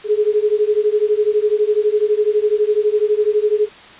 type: beating tone pair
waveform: sine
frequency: 415.9 / 427.9 Hz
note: G#4 / A4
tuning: +2 / -48 cents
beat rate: 12 Hz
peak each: -16 dBFS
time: 0.04-3.69 s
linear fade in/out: 50 ms
effects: white hiss -40 dBFS RMS until 3.99 s + resampled to 8000 Hz